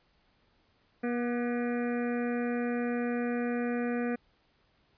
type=harmonic tone with a mistuned harmonic; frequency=240.5 Hz; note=B3; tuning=46 cents flat; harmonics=1 / 2 / 3 / 5 / 6 / 7 / 8 / 9 / 10; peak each=-30 / -34 / -41 / -47 / -44 / -46 / -46 / -54 / -48 dBFS; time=1.03-4.16 s; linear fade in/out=10 ms; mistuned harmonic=6; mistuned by=+63 cents; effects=pink hiss -69 dBFS RMS until 4.97 s + resampled to 11025 Hz